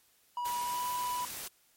triangle tone with pitch glide, 971 to 986.8 Hz, B5 to B5, -30 to -2 cents, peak -30 dBFS, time 0.37-1.25 s, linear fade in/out 2 ms, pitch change +28 cents, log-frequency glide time 0.56-0.85 s
white noise, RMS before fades -41 dBFS, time 0.45-1.48 s, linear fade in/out 5 ms
effects white hiss -67 dBFS RMS until 1.76 s + MP3 64 kbps

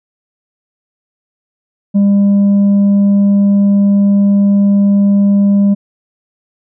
sine tone with tanh clipping, 200.5 Hz, G3, 39 cents sharp, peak -7 dBFS, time 1.94-5.75 s, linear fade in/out 20 ms, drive 3 dB, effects none

